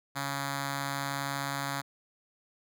5% pulse tone with notch filter, 139.4 Hz, C#3, 10 cents sharp, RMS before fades -34 dBFS, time 0.15-1.82 s, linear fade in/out 20 ms, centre 440 Hz, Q 1.1, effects none

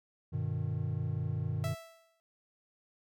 triangle chord, G augmented, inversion none, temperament just, 98 / 122.5 / 153.12 Hz, G2 / B2 / D#3, 0 / -14 / -27 cents, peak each -34 dBFS, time 0.32-1.75 s, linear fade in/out 20 ms
sawtooth tone with exponential decay, 659.3 Hz, E5, in tune, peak -32 dBFS, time 1.64-2.2 s, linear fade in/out 0 ms, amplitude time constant 120 ms
effects none

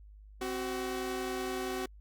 sawtooth tone pair together, 260.5 / 375.5 Hz, C4 / F#4, -7 / +26 cents, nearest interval tritone, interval 633 cents, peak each -35 / -31 dBFS, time 0.41-1.86 s, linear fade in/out 5 ms, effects added 51 Hz sine -50 dBFS peak until 2 s + Opus 48 kbps

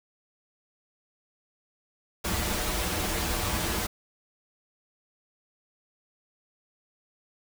pink noise with comb filter, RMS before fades -29 dBFS, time 2.24-3.87 s, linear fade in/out 10 ms, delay 7.4 ms, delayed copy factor -0.65, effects none

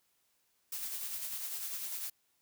blue noise with tremolo, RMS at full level -38 dBFS, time 0.72-2.1 s, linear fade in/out 5 ms, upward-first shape sine, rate 10 Hz, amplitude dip 40%, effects white hiss -75 dBFS RMS until 2.41 s

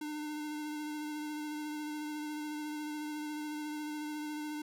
square tone with vibrato, 301.4 Hz, D4, 45 cents sharp, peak -38 dBFS, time 0.01-4.62 s, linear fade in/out 5 ms, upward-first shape sine, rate 14 Hz, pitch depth 17 cents each way, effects none

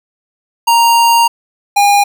square tone pair in turn, 932.3 / 812.1 Hz, A#5 / G#5, 0 / -39 cents, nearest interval major second, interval 239 cents, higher first, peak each -7 dBFS, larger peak neither, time 0.67-1.28 / 1.76-2.04 s, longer first, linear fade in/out 10 ms, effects none

